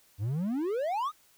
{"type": "exponential sweep", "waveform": "triangle", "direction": "up", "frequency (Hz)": [93.4, 1296], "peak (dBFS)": -26, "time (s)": [0.18, 1.12], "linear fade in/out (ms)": 50, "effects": ["white hiss -63 dBFS RMS until 1.37 s"]}